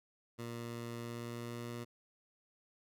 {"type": "tone with pitch glide", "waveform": "15% pulse", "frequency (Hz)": [117.8, 119.03], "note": ["A#2", "A#2"], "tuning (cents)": [19, 37], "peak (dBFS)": -35, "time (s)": [0.38, 1.85], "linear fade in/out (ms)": 20, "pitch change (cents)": 18, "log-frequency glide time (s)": [0.98, 1.69], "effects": []}